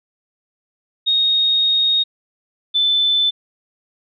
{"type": "tone pair in turn", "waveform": "sine", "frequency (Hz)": [3729, 3520], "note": ["A#7", "A7"], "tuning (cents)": [0, 0], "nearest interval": "minor second", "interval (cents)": 100, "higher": "first", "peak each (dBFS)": -13, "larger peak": "neither", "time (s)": [[1.06, 2.04], [2.74, 3.31]], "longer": "first", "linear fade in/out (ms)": 20, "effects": []}